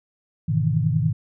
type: chord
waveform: sine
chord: E major seventh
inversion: first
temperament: just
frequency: 103.01 / 123.61 / 154.51 / 164.81 Hz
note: G#2 / B2 / D#3 / E3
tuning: -14 / +2 / -12 / 0 cents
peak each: -25 / -24 / -21 / -26 dBFS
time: 0.48-1.13 s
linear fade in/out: 10 ms
effects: none